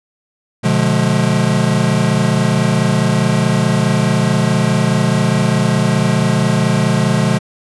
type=chord; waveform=square; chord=B diminished seventh; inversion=none; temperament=just; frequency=123.47 / 148.16 / 177.8 / 213.4 Hz; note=B2 / D3 / F3 / Ab3; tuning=0 / +16 / +31 / +47 cents; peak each=-18 dBFS; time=0.63-7.39 s; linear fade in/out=20 ms; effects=resampled to 24000 Hz